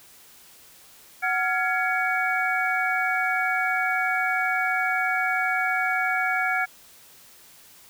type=tone cluster; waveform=sine; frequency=744 / 1391 / 1676 / 2245 Hz; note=F#5 / F6 / G#6 / C#7; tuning=+9 / -7 / +15 / +21 cents; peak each=-27 dBFS; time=1.22-6.66 s; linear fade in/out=20 ms; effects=white hiss -51 dBFS RMS until 7.89 s